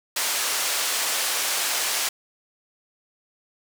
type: band-pass noise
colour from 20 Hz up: white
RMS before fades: -25 dBFS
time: 0.16-2.09 s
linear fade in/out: 5 ms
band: 520 to 9600 Hz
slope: 12 dB/octave
effects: none